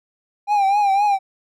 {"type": "tone with vibrato", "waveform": "triangle", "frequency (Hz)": 804, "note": "G5", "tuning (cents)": 44, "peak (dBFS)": -12, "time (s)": [0.47, 1.19], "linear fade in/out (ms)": 50, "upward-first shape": "triangle", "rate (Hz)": 3.9, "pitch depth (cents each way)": 84, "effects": []}